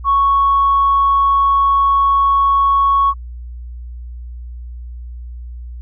sine tone, 1108.7 Hz, C#6, in tune, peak -9 dBFS, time 0.04-3.14 s, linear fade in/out 50 ms, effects tanh soft clip ceiling -5 dBFS + added 60 Hz sine -27 dBFS peak until 5.81 s

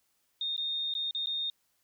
sine tone with dropouts, 3674 Hz, A#7, 26 cents flat, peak -30 dBFS, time 0.41-1.5 s, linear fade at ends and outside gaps 2 ms, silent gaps 0.565-0.578 / 0.939-0.95 / 1.11-1.148 / 1.26-1.27 s, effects white hiss -74 dBFS RMS until 1.83 s

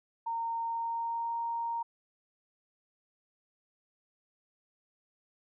sine tone with pitch glide, 920 to 929.6 Hz, A#5 to A#5, -23 to -5 cents, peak -31 dBFS, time 0.26-1.83 s, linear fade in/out 10 ms, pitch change +18 cents, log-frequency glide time 0.63-1.37 s, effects none

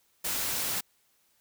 white noise, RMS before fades -31 dBFS, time 0.24-0.81 s, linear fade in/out 10 ms, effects white hiss -69 dBFS RMS until 1.4 s

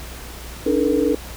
sine tone cluster, 283.1 / 307.5 / 433.6 / 478.9 Hz, C#4 / D#4 / A4 / A#4, +37 / -20 / -25 / +47 cents, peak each -21 dBFS, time 0.66-1.15 s, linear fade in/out 5 ms, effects added 60 Hz sine -36 dBFS peak until 1.36 s + pink hiss -37 dBFS RMS until 1.36 s

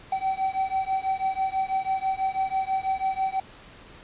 triangle beating tone pair, 764 / 770.1 Hz, G5 / G5, -45 / -31 cents, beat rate 6.1 Hz, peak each -25 / -25 dBFS, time 0.12-3.4 s, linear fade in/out 5 ms, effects pink hiss -48 dBFS RMS until 4.03 s + resampled to 8000 Hz

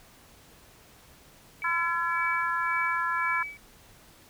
sine tone with tremolo, 2289 Hz, D7, 45 cents flat, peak -29 dBFS, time 1.62-3.57 s, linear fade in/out 0 ms, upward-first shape sine, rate 1.9 Hz, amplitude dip 90%
harmonic tone, 339.1 Hz, E4, 49 cents sharp, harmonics 3 / 4 / 5, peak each -30 / -30 / -30 dBFS, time 1.64-3.43 s, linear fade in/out 5 ms
effects pink hiss -55 dBFS RMS until 4.29 s

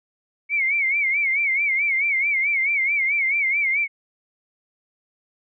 sine tone with vibrato, 2217 Hz, C#7, in tune, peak -18 dBFS, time 0.49-3.88 s, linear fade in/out 50 ms, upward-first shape sine, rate 4.6 Hz, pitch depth 110 cents each way, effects none

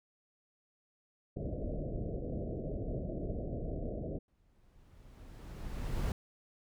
pink low-pass noise, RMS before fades -38 dBFS, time 1.36-4.19 s, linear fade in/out 10 ms, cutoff 670 Hz, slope 96 dB/octave
brown noise with exponential growth, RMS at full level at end -32 dBFS, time 4.28-6.12 s, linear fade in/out 2 ms, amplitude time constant 400 ms
effects none

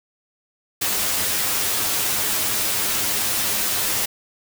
white noise with comb filter, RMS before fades -22 dBFS, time 0.81-4.06 s, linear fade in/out 10 ms, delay 9.6 ms, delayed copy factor +0.7, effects none

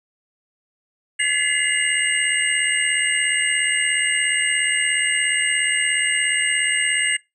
sine tone cluster, 1712 / 2018 / 2095 / 2842 / 8230 Hz, A6 / B6 / C7 / F7 / C9, -48 / +37 / +2 / +30 / -30 cents, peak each -24 dBFS, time 1.19-7.17 s, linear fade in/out 10 ms, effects noise-tail reverb RT60 0.2 s tail -21 dB re dry

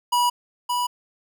square tone pair in turn, 972 / 978.8 Hz, B5 / B5, -28 / -16 cents, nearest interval unison, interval 12 cents, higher second, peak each -18 / -22 dBFS, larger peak first, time 0.12-0.3 / 0.69-0.87 s, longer neither, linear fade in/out 10 ms, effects none

